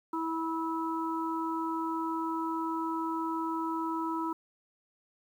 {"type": "harmonic tone", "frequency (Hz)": 325.6, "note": "E4", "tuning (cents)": -21, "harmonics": [1, 3, 4], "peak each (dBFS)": [-33, -34, -38], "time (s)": [0.13, 4.33], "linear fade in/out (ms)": 5, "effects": ["10-bit"]}